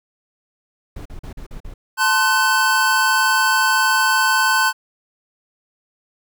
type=noise bursts; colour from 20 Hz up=brown; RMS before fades=-32 dBFS; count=6; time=0.96-1.74 s; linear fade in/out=5 ms; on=95 ms; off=42 ms
type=chord; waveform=square; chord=F# diminished; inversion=first; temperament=equal with one note detuned; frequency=880 / 1046.5 / 1512.8 Hz; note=A5 / C6 / F#6; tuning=0 / 0 / +38 cents; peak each=-21 / -21 / -17 dBFS; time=1.97-4.73 s; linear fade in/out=50 ms
effects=none